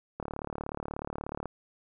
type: click train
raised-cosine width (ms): 1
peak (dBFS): -21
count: 47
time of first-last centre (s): 0.2-1.457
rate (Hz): 36.6
effects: none